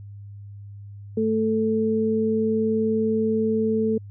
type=tone pair together; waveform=sine; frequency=219.9 / 440 Hz; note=A3 / A4; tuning=-1 / 0 cents; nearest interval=octave; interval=1201 cents; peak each=-22 dBFS; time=1.17-3.98 s; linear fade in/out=5 ms; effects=added 101 Hz sine -37 dBFS peak until 4.1 s